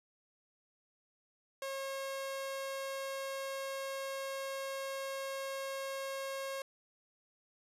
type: tone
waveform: sawtooth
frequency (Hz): 542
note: C#5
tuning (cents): -39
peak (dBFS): -34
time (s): 1.62-6.62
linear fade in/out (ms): 2
effects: resampled to 32000 Hz